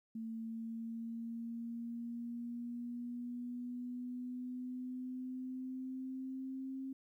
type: exponential sweep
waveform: sine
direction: up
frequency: 224.1 to 266.7 Hz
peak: -40 dBFS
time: 0.15-6.93 s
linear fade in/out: 5 ms
effects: 13-bit